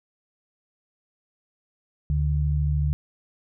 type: tone pair together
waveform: sine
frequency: 73.29 / 146.83 Hz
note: D2 / D3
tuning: -3 / 0 cents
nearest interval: octave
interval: 1203 cents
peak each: -22 / -24 dBFS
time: 2.1-2.93 s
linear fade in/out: 0 ms
effects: none